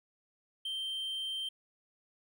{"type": "tone", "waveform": "triangle", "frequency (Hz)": 3136, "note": "G7", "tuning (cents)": 0, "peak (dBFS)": -33, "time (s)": [0.65, 1.49], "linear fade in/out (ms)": 5, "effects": []}